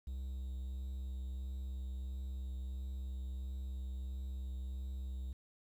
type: tone with vibrato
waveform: triangle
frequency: 65 Hz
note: C2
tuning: 11 cents flat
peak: -37 dBFS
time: 0.07-5.33 s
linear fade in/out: 5 ms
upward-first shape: triangle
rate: 1.5 Hz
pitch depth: 19 cents each way
effects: 11-bit